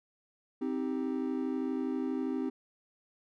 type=chord; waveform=triangle; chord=C minor; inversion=none; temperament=just; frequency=261.6 / 314 / 392.4 Hz; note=C4 / Eb4 / G4; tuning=0 / +16 / +2 cents; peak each=-31 / -34 / -36 dBFS; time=0.61-2.5 s; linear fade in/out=10 ms; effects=none